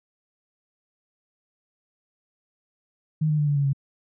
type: tone with pitch steps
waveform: sine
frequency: 155.4 / 151.76 / 148.21 / 144.74 / 141.35 / 138.05 Hz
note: D#3 / D#3 / D3 / D3 / C#3 / C#3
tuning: -2 / -43 / +16 / -25 / +34 / -7 cents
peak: -19 dBFS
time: 3.21-3.732 s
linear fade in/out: 10 ms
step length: 87 ms
effects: none